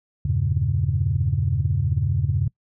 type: chord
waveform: sine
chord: E diminished seventh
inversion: none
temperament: equal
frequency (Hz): 82.41 / 98 / 116.54 / 138.59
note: E2 / G2 / Bb2 / Db3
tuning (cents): 0 / 0 / 0 / 0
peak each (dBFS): -25 / -23 / -26 / -23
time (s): 0.25-2.48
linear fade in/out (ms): 5
effects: noise-tail reverb RT60 0.1 s tail -25 dB re dry + tanh soft clip ceiling -9 dBFS